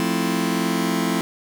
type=chord; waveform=sawtooth; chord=F major seventh; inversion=none; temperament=just; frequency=174.61 / 218.3 / 261.9 / 327.4 Hz; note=F3 / A3 / C4 / E4; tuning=0 / -13 / +2 / -12 cents; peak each=-21 dBFS; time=0-1.21 s; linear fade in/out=0 ms; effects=none